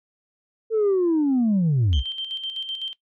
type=linear sweep; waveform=sine; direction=down; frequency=454.5 to 53.4 Hz; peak=-15 dBFS; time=0.7-2.03 s; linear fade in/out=50 ms
type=tone with tremolo; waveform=sine; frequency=3136 Hz; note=G7; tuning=in tune; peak=-25 dBFS; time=1.93-2.93 s; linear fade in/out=0 ms; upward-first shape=square; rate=7.9 Hz; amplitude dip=55%
effects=noise-tail reverb RT60 0.1 s tail -17 dB re dry + tanh soft clip ceiling -15 dBFS